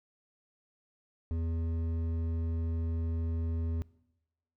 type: tone with hard clipping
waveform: triangle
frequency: 82.41 Hz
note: E2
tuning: in tune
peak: -32 dBFS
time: 1.31-3.82 s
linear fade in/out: 0 ms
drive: 13 dB
effects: noise-tail reverb RT60 0.9 s tail -22 dB re dry